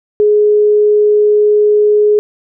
sine tone, 419.2 Hz, G#4, 16 cents sharp, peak -6 dBFS, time 0.2-2.19 s, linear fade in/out 0 ms, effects none

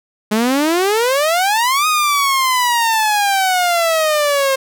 sawtooth exponential two-way sweep, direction up then down, 207.7 to 1257 to 530 Hz, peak -9 dBFS, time 0.31-4.56 s, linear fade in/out 10 ms, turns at 1.87 s, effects none

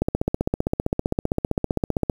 click train, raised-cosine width 2 ms, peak -7 dBFS, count 33, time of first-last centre 0.02-2.098 s, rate 15.4 Hz, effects 7-bit

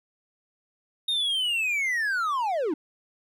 triangle linear sweep, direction down, 3729 to 277.2 Hz, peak -22 dBFS, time 1.08-2.74 s, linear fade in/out 5 ms, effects none

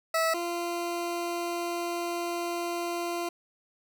20% pulse tone pair in turn, 651 / 344.9 Hz, E5 / F4, -22 / -22 cents, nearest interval major seventh, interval 1100 cents, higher first, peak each -19 / -25 dBFS, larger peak first, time 0.14-0.34 / 0.34-3.29 s, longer second, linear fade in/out 5 ms, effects none

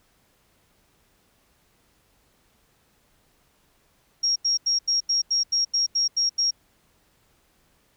sine tone bursts, 5588 Hz, F8, in tune, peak -19 dBFS, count 11, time 4.23-6.51 s, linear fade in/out 10 ms, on 130 ms, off 85 ms, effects pink hiss -64 dBFS RMS until 7.96 s

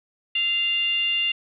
sine tone with frequency modulation, 2794 Hz, F7, in tune, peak -20 dBFS, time 0.35-1.32 s, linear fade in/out 5 ms, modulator 723 Hz, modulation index 0.5, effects none

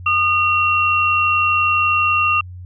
sine tone pair together, 1220.9 / 2736 Hz, D#6 / F7, -33 / -36 cents, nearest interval octave + major second, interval 1397 cents, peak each -16 dBFS, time 0.06-2.41 s, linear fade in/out 5 ms, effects added 90 Hz sine -31 dBFS peak until 2.65 s

